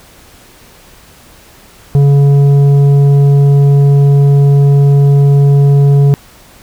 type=tone with tanh clipping; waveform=sine; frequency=141.1 Hz; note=C#3; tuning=31 cents sharp; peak=-5 dBFS; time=1.95-6.14 s; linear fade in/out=0 ms; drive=8 dB; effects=pink hiss -40 dBFS RMS until 6.62 s